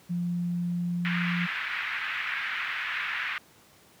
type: tone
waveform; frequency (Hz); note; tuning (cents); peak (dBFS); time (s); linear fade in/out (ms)
sine; 174.61; F3; 0; -26; 0.09-1.47; 20
type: band-pass noise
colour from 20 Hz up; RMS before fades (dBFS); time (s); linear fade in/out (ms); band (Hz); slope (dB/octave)
pink; -32; 1.05-3.38; 0; 1500 to 2500; 24
effects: pink hiss -57 dBFS RMS until 4 s + high-pass 100 Hz 12 dB/octave